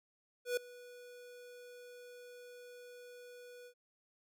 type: tone with ADSR envelope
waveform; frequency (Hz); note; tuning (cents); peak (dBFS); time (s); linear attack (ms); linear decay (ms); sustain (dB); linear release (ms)
square; 490; B4; -14; -31; 0.45-3.74; 120; 4; -21; 77
effects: none